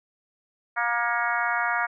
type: harmonic tone with a mistuned harmonic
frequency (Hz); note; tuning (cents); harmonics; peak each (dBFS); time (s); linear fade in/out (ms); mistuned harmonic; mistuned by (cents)
236.8; A#3; +27; 3 / 4 / 5 / 6 / 7 / 8 / 9; -30 / -30 / -31 / -28 / -30 / -32 / -34; 0.76-1.87; 20; 9; +59
effects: none